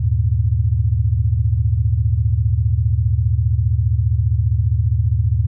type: tone cluster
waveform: sine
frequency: 76.3 / 101.1 / 116.1 Hz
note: D#2 / G#2 / A#2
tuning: -33 / -46 / -7 cents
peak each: -18 dBFS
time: 0-5.47 s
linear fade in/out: 10 ms
effects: none